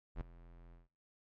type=tone with ADSR envelope; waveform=square; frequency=42.68 Hz; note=F1; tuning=39 cents flat; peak=-36 dBFS; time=0.15-0.88 s; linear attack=60 ms; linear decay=4 ms; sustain=-19 dB; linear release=150 ms; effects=noise-tail reverb RT60 0.3 s tail -21 dB re dry + low-pass 2000 Hz 12 dB/octave